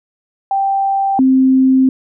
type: tone pair in turn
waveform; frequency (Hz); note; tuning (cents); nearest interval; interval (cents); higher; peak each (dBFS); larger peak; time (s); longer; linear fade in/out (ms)
sine; 784 / 262.2; G5 / C4; 0 / +4; octave + perfect fifth; 1896; first; -12 / -7; second; 0.51-1.19 / 1.19-1.89; second; 2
effects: none